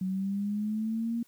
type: linear sweep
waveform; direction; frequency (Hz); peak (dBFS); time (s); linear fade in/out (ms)
sine; up; 185 to 235.7; -28; 0.01-1.23; 5
effects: white hiss -64 dBFS RMS until 1.27 s